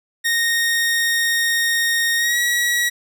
sawtooth tone with pitch glide, 1856 to 1919.2 Hz, A#6 to A#6, -8 to +50 cents, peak -13 dBFS, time 0.24-2.9 s, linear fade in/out 20 ms, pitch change +58 cents, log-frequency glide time 2.17-2.38 s, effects none

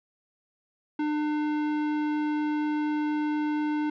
sine tone with tanh clipping, 300.7 Hz, D4, 41 cents sharp, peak -27 dBFS, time 0.99-3.9 s, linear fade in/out 5 ms, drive 16 dB, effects none

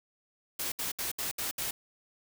white noise bursts, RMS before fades -34 dBFS, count 6, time 0.59-1.71 s, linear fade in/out 5 ms, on 130 ms, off 68 ms, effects none

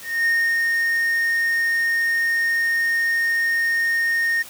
triangle tone with ADSR envelope, 1843 Hz, A#6, 20 cents flat, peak -14 dBFS, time 0.02-4.43 s, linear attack 240 ms, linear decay 300 ms, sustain -2 dB, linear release 16 ms, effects white hiss -40 dBFS RMS until 4.49 s

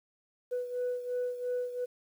sine beating tone pair, 493.9 / 496.8 Hz, B4 / B4, 0 / +10 cents, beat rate 2.9 Hz, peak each -31 / -36 dBFS, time 0.51-1.86 s, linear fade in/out 20 ms, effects tanh soft clip ceiling -27 dBFS + 10-bit

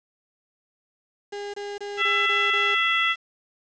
35% pulse tone bursts, 407.1 Hz, G#4, 35 cents flat, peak -29 dBFS, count 6, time 1.32-2.75 s, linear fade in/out 10 ms, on 220 ms, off 22 ms
harmonic tone, 669 Hz, E5, 25 cents sharp, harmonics 2 / 3 / 4 / 5, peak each -25 / -23 / -26 / -27 dBFS, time 1.97-3.16 s, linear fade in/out 50 ms
effects resampled to 16000 Hz + 8-bit

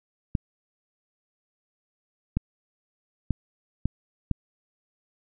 clicks, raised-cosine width 5 ms, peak -11 dBFS, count 5, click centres 0.352 / 2.37 / 3.307 / 3.856 / 4.313 s, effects none

